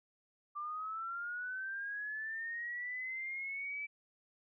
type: linear sweep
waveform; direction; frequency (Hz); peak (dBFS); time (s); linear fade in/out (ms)
sine; up; 1174.7 to 2316; -38; 0.55-3.87; 20
effects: none